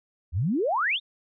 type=exponential sweep; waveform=sine; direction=up; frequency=72.2 to 3827 Hz; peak=-22 dBFS; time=0.32-1 s; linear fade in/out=50 ms; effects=none